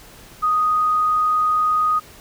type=tone; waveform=sine; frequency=1244.5 Hz; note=D#6; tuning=in tune; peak=-15 dBFS; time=0.42-2 s; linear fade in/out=20 ms; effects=pink hiss -44 dBFS RMS until 2.2 s